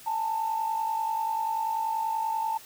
sine tone pair together, 846 / 896.3 Hz, G#5 / A5, +32 / +32 cents, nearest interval minor second, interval 100 cents, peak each -33 / -26 dBFS, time 0.06-2.58 s, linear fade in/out 10 ms, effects tanh soft clip ceiling -19 dBFS + white hiss -49 dBFS RMS until 2.65 s

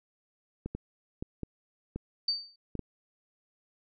clicks, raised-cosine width 3 ms, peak -22 dBFS, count 7, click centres 0.66 / 0.75 / 1.225 / 1.433 / 1.96 / 2.753 / 2.793 s
sine tone with exponential decay, 4600 Hz, D8, 37 cents flat, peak -23 dBFS, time 2.28-2.56 s, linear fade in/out 5 ms, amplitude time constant 60 ms
effects none

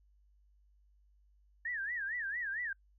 sine tone with vibrato, 1760 Hz, A6, in tune, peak -35 dBFS, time 1.65-2.73 s, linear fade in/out 5 ms, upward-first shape sine, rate 4.4 Hz, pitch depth 200 cents each way, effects noise-tail reverb RT60 0.1 s tail -24 dB re dry + added 50 Hz sine -64 dBFS peak until 2.98 s

